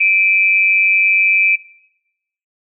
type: tone pair together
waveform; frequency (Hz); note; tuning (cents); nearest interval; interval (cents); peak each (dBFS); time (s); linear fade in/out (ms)
sine; 2353 / 2545; D7 / D#7; +3 / +39; minor second; 136; -12 / -14; 0-1.56; 10
effects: noise-tail reverb RT60 0.9 s tail -21 dB re dry